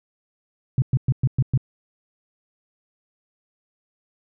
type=tone bursts; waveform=sine; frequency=128.9 Hz; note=C3; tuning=26 cents flat; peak=-14 dBFS; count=6; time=0.78-1.576 s; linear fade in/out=2 ms; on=41 ms; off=110 ms; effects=none